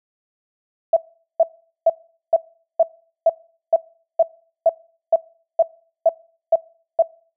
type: tone bursts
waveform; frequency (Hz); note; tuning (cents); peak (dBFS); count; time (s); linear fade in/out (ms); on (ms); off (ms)
sine; 660; E5; +2; -9; 14; 0.93-7.024; 5; 36; 430
effects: noise-tail reverb RT60 0.5 s tail -24 dB re dry